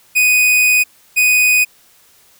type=tone pair in turn; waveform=45% pulse; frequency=2489 / 2489 Hz; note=D#7 / D#7; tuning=0 / 0 cents; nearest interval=unison; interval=0 cents; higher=neither; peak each=-9 dBFS; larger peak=neither; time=0.15-0.84 / 1.16-1.65 s; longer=first; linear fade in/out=20 ms; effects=white hiss -50 dBFS RMS until 2.39 s